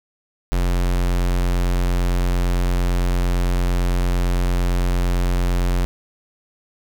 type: tone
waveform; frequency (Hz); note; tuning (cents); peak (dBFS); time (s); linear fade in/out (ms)
square; 44.43; F1; +31; -17; 0.52-5.85; 0
effects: none